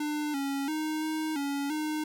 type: tone with pitch steps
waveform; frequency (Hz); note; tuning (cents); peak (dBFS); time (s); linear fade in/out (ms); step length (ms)
square; 299.2 / 276.8 / 310.2 / 312.8 / 281.4 / 306.9; D4 / C#4 / D#4 / D#4 / C#4 / D#4; +32 / -2 / -5 / +9 / +26 / -24; -30; 0-2.04; 5; 340
effects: none